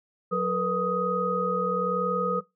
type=tone cluster; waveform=sine; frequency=183.1 / 449.5 / 490.5 / 1252 Hz; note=F#3 / A4 / B4 / D#6; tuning=-18 / +37 / -12 / +10 cents; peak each=-30 / -31 / -28 / -27 dBFS; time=0.31-2.41 s; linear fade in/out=20 ms; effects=noise-tail reverb RT60 0.2 s tail -19 dB re dry